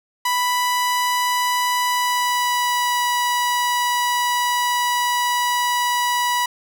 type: tone with pitch glide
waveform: sawtooth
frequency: 987.8 to 976.5 Hz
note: B5 to B5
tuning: 0 to -20 cents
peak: -14 dBFS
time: 0.25-6.46 s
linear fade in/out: 5 ms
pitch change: -20 cents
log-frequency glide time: 1.87-3.04 s
effects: none